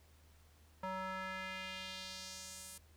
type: tone with band-pass filter sweep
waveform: square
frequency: 188.1 Hz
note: F#3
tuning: 29 cents sharp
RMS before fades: -45 dBFS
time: 0.83-2.78 s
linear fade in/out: 5 ms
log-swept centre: 960 to 10000 Hz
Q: 1.7
effects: added 77 Hz sine -63 dBFS peak until 2.96 s + pink hiss -69 dBFS RMS until 2.96 s